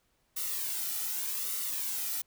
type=noise with flanger; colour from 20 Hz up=blue; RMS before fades=-34 dBFS; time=0.36-2.22 s; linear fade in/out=10 ms; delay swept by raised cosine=1.2 to 1.86 ms; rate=0.84 Hz; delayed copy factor=-0.6; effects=pink hiss -73 dBFS RMS until 2.26 s